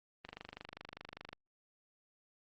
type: click train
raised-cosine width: 0.3 ms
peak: -29 dBFS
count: 28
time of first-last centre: 0.25-1.33 s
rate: 25 Hz
effects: Opus 24 kbps